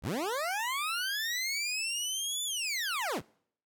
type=linear two-way sweep; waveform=20% pulse; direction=up then down; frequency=44 to 3520 to 44 Hz; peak=-26 dBFS; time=0.02-3.22 s; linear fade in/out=50 ms; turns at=2.44 s; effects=noise-tail reverb RT60 0.6 s tail -24 dB re dry